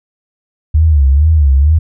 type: tone with vibrato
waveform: sine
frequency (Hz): 73.42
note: D2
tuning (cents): 0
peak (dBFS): -5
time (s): 0.74-1.79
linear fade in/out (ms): 10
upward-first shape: sine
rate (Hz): 2.2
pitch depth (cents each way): 160
effects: none